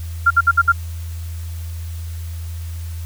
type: tone bursts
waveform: sine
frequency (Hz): 1388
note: F6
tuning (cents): -11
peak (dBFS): -8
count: 5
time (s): 0.26-0.722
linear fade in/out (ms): 10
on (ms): 46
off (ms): 58
effects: added 83 Hz sine -25 dBFS peak until 3.05 s + white hiss -43 dBFS RMS until 3.05 s